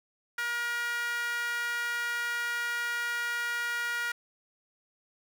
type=tone with high-pass filter; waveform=sawtooth; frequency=475.9 Hz; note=A#4; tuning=36 cents sharp; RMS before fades=-32 dBFS; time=0.38-4.12 s; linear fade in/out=5 ms; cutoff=1600 Hz; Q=9.4; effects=none